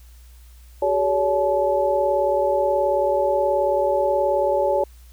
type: tone cluster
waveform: sine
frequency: 380 / 418.6 / 568 / 861 Hz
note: F#4 / G#4 / C#5 / A5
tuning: +46 / +14 / +42 / -38 cents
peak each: -25 / -27 / -19 / -24 dBFS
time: 0.82-4.84 s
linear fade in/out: 5 ms
effects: added 60 Hz sine -43 dBFS peak until 5.12 s + white hiss -56 dBFS RMS until 5.12 s